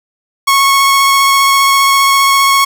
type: tone with vibrato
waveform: sawtooth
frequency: 1100 Hz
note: C#6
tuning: 14 cents flat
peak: -3 dBFS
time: 0.47-2.65 s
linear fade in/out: 10 ms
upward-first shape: square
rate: 15 Hz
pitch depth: 9 cents each way
effects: none